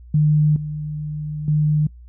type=tone with level steps; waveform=sine; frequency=151.2 Hz; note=D#3; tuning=49 cents flat; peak=-12 / -24 / -14 dBFS; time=0.14-1.87 s; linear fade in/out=5 ms; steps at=0.56 / 1.48 s; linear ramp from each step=2 ms; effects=noise-tail reverb RT60 0.1 s tail -24 dB re dry + added 60 Hz sine -39 dBFS peak until 2.08 s